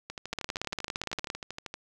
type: two click trains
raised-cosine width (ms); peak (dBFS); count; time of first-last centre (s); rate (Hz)
0.2; -14 / -20; 18 / 22; 0.33-1.301 / 0.1-1.741; 17.5 / 12.8
effects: none